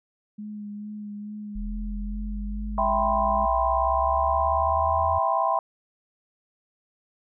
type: tone with vibrato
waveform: sine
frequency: 208.5 Hz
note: G#3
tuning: 7 cents sharp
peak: -33 dBFS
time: 0.38-3.46 s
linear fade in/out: 10 ms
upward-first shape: sine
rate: 2.3 Hz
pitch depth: 22 cents each way
type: exponential sweep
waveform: sine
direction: up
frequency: 39.57 to 84.2 Hz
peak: -29 dBFS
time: 1.55-5.19 s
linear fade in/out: 10 ms
type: chord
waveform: sine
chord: C major seventh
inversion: first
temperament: equal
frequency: 659.3 / 784 / 987.8 / 1046.5 Hz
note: E5 / G5 / B5 / C6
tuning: 0 / 0 / 0 / 0 cents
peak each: -26 dBFS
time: 2.78-5.59 s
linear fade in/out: 2 ms
effects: none